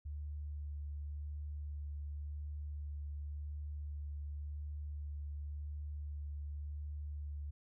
sine tone with vibrato, 73.42 Hz, D2, in tune, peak -40 dBFS, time 0.05-7.51 s, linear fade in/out 10 ms, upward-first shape sine, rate 0.91 Hz, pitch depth 12 cents each way, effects none

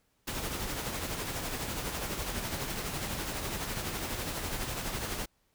pink noise with tremolo, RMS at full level -34 dBFS, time 0.27-5.26 s, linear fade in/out 10 ms, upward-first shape sine, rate 12 Hz, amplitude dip 40%, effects pink hiss -73 dBFS RMS until 5.54 s

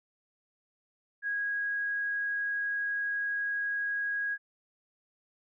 sine tone, 1648 Hz, G#6, 14 cents flat, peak -29 dBFS, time 1.22-4.38 s, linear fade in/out 50 ms, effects none

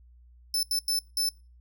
sawtooth tone bursts at uneven times, 5274 Hz, E8, in tune, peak -22 dBFS, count 4, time 0.54-0.63 / 0.71-0.79 / 0.88-0.99 / 1.17-1.29 s, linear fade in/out 2 ms, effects noise-tail reverb RT60 0.3 s tail -23 dB re dry + added 60 Hz sine -52 dBFS peak until 1.6 s

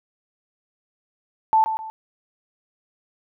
sine tone with echo, 880 Hz, A5, in tune, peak -13 dBFS, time 1.53-1.64 s, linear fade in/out 0 ms, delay 130 ms, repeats 2, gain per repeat -9 dB, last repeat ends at 1.9 s, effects none

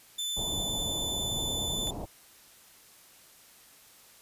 sawtooth tone with vibrato, 3520 Hz, A7, in tune, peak -28 dBFS, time 0.18-1.91 s, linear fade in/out 10 ms, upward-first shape sine, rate 10 Hz, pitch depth 9 cents each way
pink low-pass noise, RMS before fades -37 dBFS, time 0.36-2.06 s, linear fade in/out 20 ms, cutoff 950 Hz, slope 48 dB/octave
click, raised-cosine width 0.2 ms, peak -28 dBFS, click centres 1.873 s
effects white hiss -56 dBFS RMS until 4.21 s + resampled to 32000 Hz

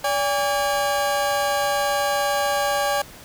30% pulse tone pair together, 574.2 / 812 Hz, D5 / G#5, -39 / -39 cents, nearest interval tritone, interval 600 cents, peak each -20 dBFS, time 0.04-3.02 s, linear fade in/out 5 ms, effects pink hiss -43 dBFS RMS until 3.24 s

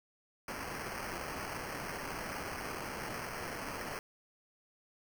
white noise with sample-and-hold, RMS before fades -41 dBFS, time 0.48-3.99 s, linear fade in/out 2 ms, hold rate 3675 Hz, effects none

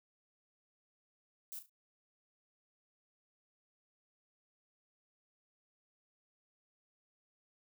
violet noise with echo, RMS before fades -45 dBFS, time 1.52-1.59 s, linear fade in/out 0 ms, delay 35 ms, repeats 3, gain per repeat -10 dB, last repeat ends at 1.695 s, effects none

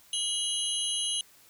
sine tone cluster, 2917 / 3227 / 3986 / 6310 / 10020 Hz, F#7 / G7 / B7 / G8 / D#9, -25 / +50 / +15 / +10 / +11 cents, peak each -31 / -35 / -40 / -39 / -33 dBFS, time 0.13-1.21 s, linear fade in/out 2 ms, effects white hiss -58 dBFS RMS until 1.49 s

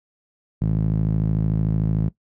sawtooth tone with band-pass filter, 53.4 Hz, G#1, 49 cents sharp, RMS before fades -21 dBFS, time 0.61-2.09 s, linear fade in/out 10 ms, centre 150 Hz, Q 2.6, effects noise-tail reverb RT60 0.1 s tail -18 dB re dry

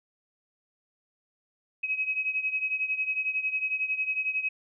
sine beating tone pair, 2542 / 2553 Hz, D#7 / D#7, +36 / +44 cents, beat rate 11 Hz, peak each -28 / -32 dBFS, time 1.83-4.49 s, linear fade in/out 10 ms, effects none

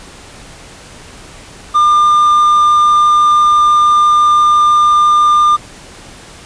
triangle tone, 1201 Hz, D6, 38 cents sharp, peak -4 dBFS, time 1.74-5.57 s, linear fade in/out 20 ms, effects pink hiss -35 dBFS RMS until 6.45 s + resampled to 22050 Hz

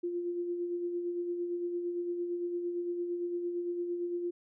sine tone with tremolo, 349.2 Hz, F4, in tune, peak -30 dBFS, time 0.03-4.31 s, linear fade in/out 10 ms, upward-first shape sine, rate 8.8 Hz, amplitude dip 40%, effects none

